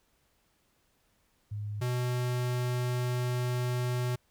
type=tone pair in turn; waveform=sine / square; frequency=104.2 / 123.92 Hz; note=G#2 / B2; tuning=+6 / +6 cents; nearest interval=minor third; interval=300 cents; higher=second; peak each=-33 / -29 dBFS; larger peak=second; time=1.51-1.81 / 1.81-4.16 s; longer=second; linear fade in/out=10 ms; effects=pink hiss -71 dBFS RMS until 4.3 s